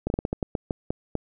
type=slowing click train; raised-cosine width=2 ms; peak=-12 dBFS; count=11; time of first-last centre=0.07-1.153 s; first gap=31 ms; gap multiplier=1.26; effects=none